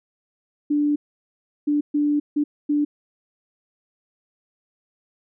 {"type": "tone bursts at uneven times", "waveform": "sine", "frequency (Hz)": 293.7, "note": "D4", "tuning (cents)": 0, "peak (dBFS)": -17, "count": 5, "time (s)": [[0.7, 0.96], [1.67, 1.81], [1.94, 2.2], [2.36, 2.44], [2.69, 2.85]], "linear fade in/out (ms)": 10, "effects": []}